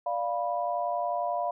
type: chord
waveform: sine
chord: B diminished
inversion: first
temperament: equal with one note detuned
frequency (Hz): 587.3 / 698.5 / 982.1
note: D5 / F5 / B5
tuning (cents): 0 / 0 / -10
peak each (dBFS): -33 / -29 / -33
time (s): 0.06-1.51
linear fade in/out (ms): 5
effects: none